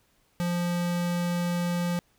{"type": "tone", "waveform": "square", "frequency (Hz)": 174.61, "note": "F3", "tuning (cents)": 0, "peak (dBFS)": -26, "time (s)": [0.4, 1.99], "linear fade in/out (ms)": 0, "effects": ["pink hiss -67 dBFS RMS until 2.18 s"]}